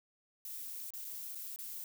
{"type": "noise with dropouts", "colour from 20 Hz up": "violet", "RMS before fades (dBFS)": -44, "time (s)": [0.45, 1.84], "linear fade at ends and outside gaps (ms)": 1, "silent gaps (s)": [[0.905, 0.936], [1.046, 1.05], [1.349, 1.354], [1.561, 1.588]], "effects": []}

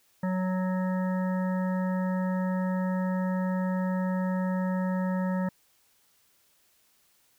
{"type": "harmonic tone", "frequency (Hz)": 185.3, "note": "F#3", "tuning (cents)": 3, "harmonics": [1, 3, 5, 7, 9, 10], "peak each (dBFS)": [-26, -35, -38, -44, -46, -45], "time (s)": [0.23, 5.49], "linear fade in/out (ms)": 5, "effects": ["white hiss -66 dBFS RMS until 7.38 s"]}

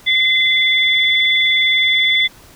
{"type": "tone pair together", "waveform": "sine", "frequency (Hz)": [2057, 3462], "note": ["C7", "A7"], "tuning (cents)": [-30, -29], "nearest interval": "major sixth", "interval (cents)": 901, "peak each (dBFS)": -14, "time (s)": [0.06, 2.28], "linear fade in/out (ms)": 20, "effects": ["pink hiss -44 dBFS RMS until 2.55 s"]}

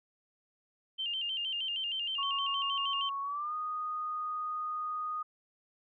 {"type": "tone with vibrato", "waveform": "sine", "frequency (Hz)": 2959, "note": "F#7", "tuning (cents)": -1, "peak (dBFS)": -32, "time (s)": [0.98, 3.1], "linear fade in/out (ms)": 20, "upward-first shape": "square", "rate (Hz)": 6.4, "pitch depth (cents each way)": 85}
{"type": "tone with pitch glide", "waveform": "sine", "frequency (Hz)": [1108.7, 1237.3], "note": ["C#6", "D#6"], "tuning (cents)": [0, -10], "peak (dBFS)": -33, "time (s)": [2.18, 5.23], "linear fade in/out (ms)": 10, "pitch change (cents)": 190, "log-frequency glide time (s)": [3.22, 3.55]}
{"effects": []}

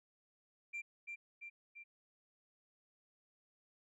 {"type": "tone with echo", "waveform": "sine", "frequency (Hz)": 2366, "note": "D7", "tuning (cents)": 12, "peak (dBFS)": -38, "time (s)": [0.73, 0.82], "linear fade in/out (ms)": 20, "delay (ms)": 340, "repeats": 3, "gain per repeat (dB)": -4, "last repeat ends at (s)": 1.84, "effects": ["tanh soft clip ceiling -39 dBFS"]}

